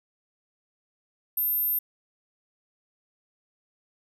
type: tone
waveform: sine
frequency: 13240 Hz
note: G#9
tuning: 6 cents flat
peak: -23 dBFS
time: 1.37-1.79 s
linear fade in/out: 5 ms
effects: none